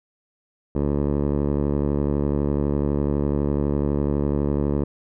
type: tone with low-pass filter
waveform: 10% pulse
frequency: 72 Hz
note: D2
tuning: 34 cents flat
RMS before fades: -22 dBFS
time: 0.75-4.84 s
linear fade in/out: 5 ms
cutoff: 590 Hz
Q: 0.97
effects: none